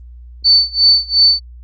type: tone with tremolo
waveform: sine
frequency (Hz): 4518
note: C#8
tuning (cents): +32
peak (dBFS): -5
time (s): 0.44-1.4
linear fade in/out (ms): 20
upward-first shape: sine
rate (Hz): 2.8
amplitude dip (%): 95
effects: added 60 Hz sine -33 dBFS peak until 1.63 s + Opus 32 kbps